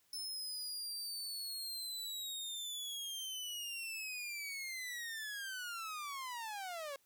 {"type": "linear sweep", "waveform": "sawtooth", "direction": "down", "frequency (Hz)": [5274, 541], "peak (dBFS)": -38, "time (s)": [0.13, 6.96], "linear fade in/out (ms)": 2, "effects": ["white hiss -73 dBFS RMS until 7.05 s"]}